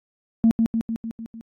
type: tone with echo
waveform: sine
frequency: 226.9 Hz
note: A#3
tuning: 47 cents flat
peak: -11 dBFS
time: 0.44-0.51 s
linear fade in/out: 0 ms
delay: 150 ms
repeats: 6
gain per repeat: -4 dB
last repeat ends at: 1.41 s
effects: tanh soft clip ceiling -9 dBFS + AAC 48 kbps